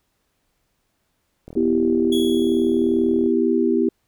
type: click train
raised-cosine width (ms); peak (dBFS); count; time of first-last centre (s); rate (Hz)
2; -24; 73; 1.48-3.262; 40.4
type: chord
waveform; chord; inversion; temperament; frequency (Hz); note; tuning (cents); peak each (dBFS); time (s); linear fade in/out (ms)
sine; E minor; second; equal; 246.9 / 329.6 / 392; B3 / E4 / G4; 0 / 0 / 0; -20; 1.56-3.89; 5
type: tone with exponential decay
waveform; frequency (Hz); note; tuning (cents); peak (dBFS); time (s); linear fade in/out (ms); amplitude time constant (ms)
45% pulse; 3354; G#7; +16; -25; 2.12-3.32; 5; 260
effects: pink hiss -70 dBFS RMS until 4.07 s